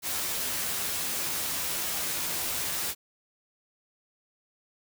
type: noise with comb filter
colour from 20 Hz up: white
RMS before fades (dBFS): -31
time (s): 0.02-2.95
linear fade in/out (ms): 50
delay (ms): 12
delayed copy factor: +0.55
effects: none